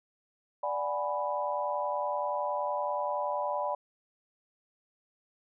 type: chord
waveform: sine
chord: G# half-diminished seventh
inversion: second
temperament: equal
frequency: 587.3 / 740 / 830.6 / 987.8 Hz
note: D5 / F#5 / G#5 / B5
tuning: 0 / 0 / 0 / 0 cents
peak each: -33 / -38 / -36 / -33 dBFS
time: 0.63-3.75 s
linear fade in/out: 5 ms
effects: none